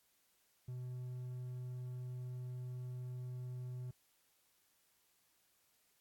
triangle tone, 125.4 Hz, B2, 27 cents sharp, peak -40 dBFS, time 0.68-3.91 s, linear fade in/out 5 ms, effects white hiss -75 dBFS RMS until 6 s + AAC 64 kbps

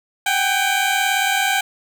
15% pulse tone pair together, 762 / 800.5 Hz, G5 / G5, -49 / +36 cents, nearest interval minor second, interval 85 cents, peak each -13 dBFS, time 0.26-1.61 s, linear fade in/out 5 ms, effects none

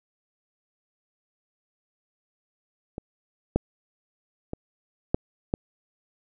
clicks, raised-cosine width 2 ms, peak -20 / -7 / -18 / -7 / -10 dBFS, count 5, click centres 2.981 / 3.56 / 4.534 / 5.145 / 5.539 s, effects none

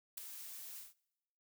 blue noise with ADSR envelope, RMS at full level -39 dBFS, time 0.17-0.94 s, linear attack 10 ms, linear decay 3 ms, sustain -10 dB, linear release 160 ms, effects noise-tail reverb RT60 1.0 s tail -25 dB re dry

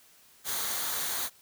white noise with comb filter, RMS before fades -32 dBFS, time 0.44-1.3 s, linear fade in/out 50 ms, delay 0.38 ms, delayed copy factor -0.5, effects white hiss -59 dBFS RMS until 1.41 s

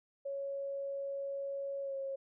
sine tone with pitch glide, 554.4 to 543.6 Hz, C#5 to C#5, 0 to -34 cents, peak -36 dBFS, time 0.25-2.16 s, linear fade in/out 10 ms, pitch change -34 cents, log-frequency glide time 1.82-1.95 s, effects none

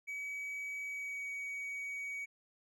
triangle tone with pitch glide, 2274 to 2257 Hz, C#7 to C#7, +44 to +31 cents, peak -37 dBFS, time 0.07-2.26 s, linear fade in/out 20 ms, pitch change -13 cents, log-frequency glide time 0.85-1.27 s, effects none

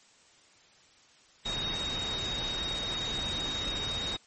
sine tone in noise, 3755 Hz, A#7, 12 cents sharp, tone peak -32 dBFS, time 1.45-4.17 s, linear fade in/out 10 ms, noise pink, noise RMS -37 dBFS, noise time 1.45-4.17 s, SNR +2 dB, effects white hiss -60 dBFS RMS until 4.26 s + MP3 32 kbps

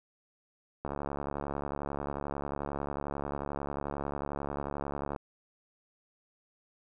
click train, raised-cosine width 1 ms, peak -21 dBFS, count 308, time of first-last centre 0.85-5.162 s, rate 71.2 Hz, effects none

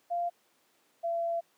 sine tone pair in turn, 694 / 676.6 Hz, F5 / E5, -11 / +45 cents, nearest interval unison, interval 44 cents, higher first, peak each -28 dBFS, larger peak neither, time 0.1-0.3 / 1.03-1.41 s, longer second, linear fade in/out 20 ms, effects pink hiss -68 dBFS RMS until 1.57 s + high-pass 300 Hz 12 dB/octave

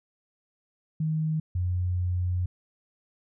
sine tone pair in turn, 157 / 89.86 Hz, D#3 / F2, +16 / +50 cents, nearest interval minor seventh, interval 966 cents, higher first, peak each -24 dBFS, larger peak neither, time 1-1.4 / 1.55-2.46 s, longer second, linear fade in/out 5 ms, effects none

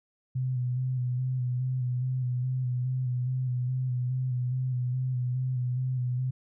sine tone with vibrato, 126.5 Hz, B2, 42 cents sharp, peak -26 dBFS, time 0.35-6.31 s, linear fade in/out 10 ms, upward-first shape square, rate 2.4 Hz, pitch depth 29 cents each way, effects none

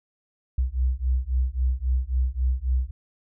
sine beating tone pair, 61.8 / 65.5 Hz, B1 / C2, +2 / +2 cents, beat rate 3.7 Hz, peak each -24 dBFS, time 0.58-2.91 s, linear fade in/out 5 ms, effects none

